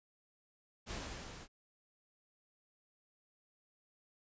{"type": "noise with level ramp", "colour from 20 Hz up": "pink", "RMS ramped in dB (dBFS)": [-41, -52], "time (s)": [0.86, 1.48], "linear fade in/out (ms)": 50, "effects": ["resampled to 16000 Hz"]}